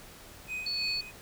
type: tone with tremolo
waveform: triangle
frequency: 2506 Hz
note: D#7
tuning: 12 cents sharp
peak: -31 dBFS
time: 0.47-1.12 s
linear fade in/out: 50 ms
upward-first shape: sine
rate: 3.1 Hz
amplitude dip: 75%
type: tone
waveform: sine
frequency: 4435 Hz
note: C#8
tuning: in tune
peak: -30 dBFS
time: 0.66-1.01 s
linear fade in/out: 5 ms
effects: pink hiss -50 dBFS RMS until 1.21 s